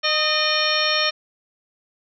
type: harmonic tone with a mistuned harmonic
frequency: 610 Hz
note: D#5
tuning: 34 cents flat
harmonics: 1 / 2 / 3 / 4 / 5 / 6 / 7 / 9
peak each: -26 / -26 / -26 / -26 / -26 / -26 / -26 / -26 dBFS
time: 0.03-1.11 s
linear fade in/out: 20 ms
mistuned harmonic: 2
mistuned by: +35 cents
effects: none